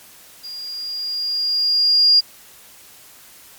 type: tone with level ramp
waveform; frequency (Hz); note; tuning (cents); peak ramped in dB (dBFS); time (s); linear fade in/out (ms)
sine; 4826; D8; +46; -30 to -8; 0.43-2.21; 20
effects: white hiss -45 dBFS RMS until 3.58 s + MP3 96 kbps